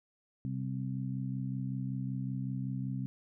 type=harmonic tone; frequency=65.3 Hz; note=C2; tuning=3 cents flat; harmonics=2 / 3 / 4; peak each=-35 / -39 / -41 dBFS; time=0.45-3.06 s; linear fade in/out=0 ms; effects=none